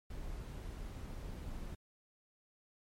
brown noise, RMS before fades -44 dBFS, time 0.1-1.75 s, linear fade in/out 5 ms, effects MP3 64 kbps

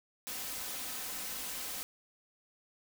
white noise with comb filter, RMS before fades -40 dBFS, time 0.27-1.83 s, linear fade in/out 0 ms, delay 3.9 ms, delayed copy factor +0.55, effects none

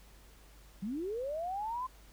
sine linear sweep, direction up, 179.5 to 1046.5 Hz, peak -34 dBFS, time 0.82-1.87 s, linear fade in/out 10 ms, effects added 50 Hz sine -56 dBFS peak until 2.12 s + pink hiss -61 dBFS RMS until 2.12 s

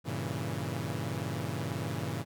sawtooth chord, G diminished seventh, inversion none, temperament equal, 98 / 116.54 / 138.59 / 164.81 Hz, G2 / Bb2 / Db3 / Fb3, 0 / 0 / 0 / 0 cents, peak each -35 / -34 / -34 / -35 dBFS, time 0.04-2.25 s, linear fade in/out 50 ms, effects none

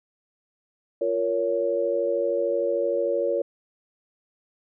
sine chord, Bb minor, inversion second, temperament just, 349.6 / 466.2 / 559.4 Hz, F4 / Bb4 / Db5, +2 / 0 / +16 cents, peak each -29 / -26 / -24 dBFS, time 1.01-3.42 s, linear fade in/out 5 ms, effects none

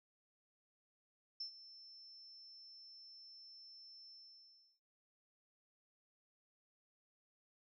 sine tone with ADSR envelope, 5330 Hz, E8, 18 cents sharp, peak -40 dBFS, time 1.4-4.8 s, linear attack 6 ms, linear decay 99 ms, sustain -15 dB, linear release 690 ms, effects none

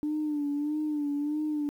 sine tone with vibrato, 296.4 Hz, D4, 16 cents sharp, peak -26 dBFS, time 0.03-1.69 s, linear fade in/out 0 ms, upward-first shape sine, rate 1.6 Hz, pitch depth 56 cents each way, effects tanh soft clip ceiling -23 dBFS + 10-bit

